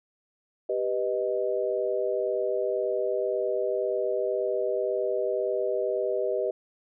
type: chord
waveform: sine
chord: G augmented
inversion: none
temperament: equal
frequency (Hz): 392 / 493.9 / 622.3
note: G4 / B4 / D#5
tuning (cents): 0 / 0 / 0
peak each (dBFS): -29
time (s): 0.69-6.51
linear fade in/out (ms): 5
effects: none